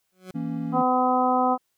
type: tone with exponential growth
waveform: 20% pulse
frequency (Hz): 185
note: F#3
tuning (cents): 0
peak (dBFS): -29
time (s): 0.12-0.31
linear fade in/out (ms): 2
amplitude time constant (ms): 41
type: chord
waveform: triangle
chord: A# diminished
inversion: second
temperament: equal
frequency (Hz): 164.81 / 233.1 / 277.2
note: E3 / A#3 / C#4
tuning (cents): 0 / 0 / 0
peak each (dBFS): -29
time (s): 0.34-0.83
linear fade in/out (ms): 20
type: harmonic tone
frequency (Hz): 253.3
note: B3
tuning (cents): +44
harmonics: 1 / 2 / 3 / 4 / 5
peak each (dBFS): -25 / -27 / -22 / -26 / -27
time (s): 0.72-1.58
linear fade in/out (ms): 50
effects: white hiss -74 dBFS RMS until 1.77 s